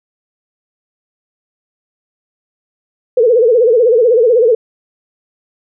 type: tone with vibrato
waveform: sine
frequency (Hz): 469.9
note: A#4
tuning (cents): +14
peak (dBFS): -6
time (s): 3.17-4.55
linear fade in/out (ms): 5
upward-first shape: sine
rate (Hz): 16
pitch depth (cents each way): 140
effects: none